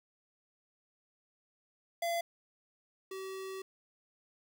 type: tone pair in turn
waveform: square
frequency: 681 / 382.2 Hz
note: F5 / G4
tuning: -44 / -44 cents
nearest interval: minor seventh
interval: 1000 cents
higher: first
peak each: -32 / -40 dBFS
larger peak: first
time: 2.02-2.21 / 3.11-3.62 s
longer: second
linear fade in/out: 5 ms
effects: 10-bit